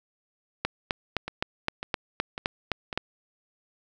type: two click trains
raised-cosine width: 0.3 ms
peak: -17 / -9 dBFS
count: 4 / 10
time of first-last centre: 1.28-2.928 / 0.65-2.976 s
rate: 1.82 / 3.87 Hz
effects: none